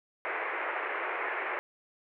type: band-pass noise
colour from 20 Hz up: white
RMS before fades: -34 dBFS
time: 0.25-1.59 s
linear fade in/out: 0 ms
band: 350 to 2300 Hz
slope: 48 dB/octave
effects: none